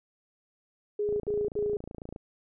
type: tone bursts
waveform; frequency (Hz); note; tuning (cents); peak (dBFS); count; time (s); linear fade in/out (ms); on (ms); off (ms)
sine; 415.3; G#4; 0; -26; 3; 0.99-1.768; 5; 210; 74
type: click train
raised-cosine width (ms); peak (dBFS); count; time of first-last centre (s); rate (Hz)
2; -27; 31; 1.09-2.161; 28
effects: none